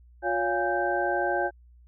sine tone cluster, 357.3 / 565 / 698 / 820 / 1559 Hz, F4 / C#5 / F5 / G#5 / G6, +40 / +33 / -1 / -22 / -10 cents, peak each -30 dBFS, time 0.22-1.51 s, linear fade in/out 50 ms, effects added 60 Hz sine -51 dBFS peak until 1.87 s

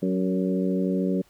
harmonic tone with a mistuned harmonic, 93.1 Hz, F#2, 11 cents sharp, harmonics 2 / 3 / 4 / 5 / 6, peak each -24 / -28 / -30 / -32 / -34 dBFS, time 0.02-1.22 s, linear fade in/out 10 ms, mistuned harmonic 4, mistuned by +22 cents, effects pink hiss -60 dBFS RMS until 1.29 s

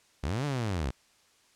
sawtooth linear two-way sweep, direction up then down, 58.27 to 150.1 to 58.27 Hz, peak -25 dBFS, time 0.23-0.91 s, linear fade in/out 10 ms, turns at 0.45 s, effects white hiss -64 dBFS RMS until 1.55 s + low-pass 8000 Hz 12 dB/octave

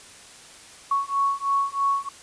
sine beating tone pair, 1108.7 / 1111.8 Hz, C#6 / C#6, 0 / +5 cents, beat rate 3.1 Hz, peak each -24 dBFS, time 0.91-2.09 s, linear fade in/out 5 ms, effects white hiss -46 dBFS RMS until 2.22 s + resampled to 22050 Hz

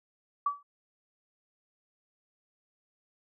sine tone with exponential decay, 1148 Hz, D6, 40 cents flat, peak -22 dBFS, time 0.46-0.63 s, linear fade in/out 5 ms, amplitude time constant 36 ms, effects none

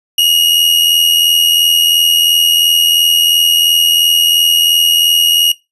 40% pulse tone with amplitude modulation, 2876 Hz, F#7, 50 cents flat, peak -4 dBFS, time 0.18-5.52 s, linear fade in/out 5 ms, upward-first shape sine, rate 82.9 Hz, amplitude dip 45%, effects noise-tail reverb RT60 0.2 s tail -20 dB re dry + resampled to 32000 Hz

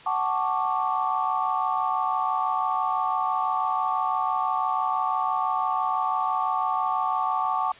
sine chord, D major seventh, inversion first, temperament equal with one note detuned, 747.7 / 880 / 1108.7 / 1174.7 Hz, F#5 / A5 / C#6 / D6, +18 / 0 / 0 / 0 cents, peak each -28 dBFS, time 0.06-7.72 s, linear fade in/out 5 ms, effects white hiss -47 dBFS RMS until 7.79 s + resampled to 8000 Hz

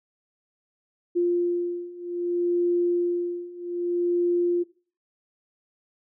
sine beating tone pair, 349.2 / 349.83 Hz, F4 / F4, 0 / +3 cents, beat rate 0.63 Hz, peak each -26 / -24 dBFS, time 1.15-4.64 s, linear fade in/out 20 ms, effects noise-tail reverb RT60 0.4 s tail -19 dB re dry

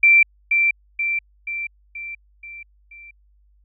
sine tone with echo, 2349 Hz, D7, in tune, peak -9 dBFS, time 0.03-0.23 s, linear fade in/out 5 ms, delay 480 ms, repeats 6, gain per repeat -5 dB, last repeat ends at 3.11 s, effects added 50 Hz sine -54 dBFS peak until 3.64 s

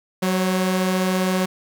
sawtooth tone pair together, 186.66 / 545 Hz, F#3 / C#5, +15 / -29 cents, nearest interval octave + perfect fifth, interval 1856 cents, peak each -15 / -24 dBFS, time 0.22-1.46 s, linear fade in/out 10 ms, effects none

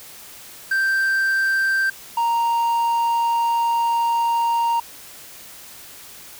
triangle tone pair in turn, 1568 / 931.4 Hz, G6 / A#5, 0 / -2 cents, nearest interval major sixth, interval 902 cents, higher first, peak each -15 dBFS, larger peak neither, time 0.71-1.9 / 2.17-4.8 s, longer second, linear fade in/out 5 ms, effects white hiss -41 dBFS RMS until 6.39 s

